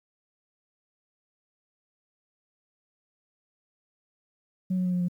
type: tone with pitch steps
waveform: sine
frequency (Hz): 185 / 182.88 / 180.77 / 178.7 / 176.65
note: F#3 / F#3 / F#3 / F3 / F3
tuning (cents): 0 / -20 / -40 / +40 / +20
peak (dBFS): -22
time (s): 4.7-5.085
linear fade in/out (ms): 10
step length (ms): 77
effects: tanh soft clip ceiling -21 dBFS + 10-bit